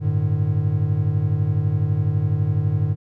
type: chord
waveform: triangle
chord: G suspended second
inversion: none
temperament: equal with one note detuned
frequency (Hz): 98 / 110 / 150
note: G2 / A2 / D3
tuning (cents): 0 / 0 / +37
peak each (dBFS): -20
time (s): 0-2.96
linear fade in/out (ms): 50
effects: none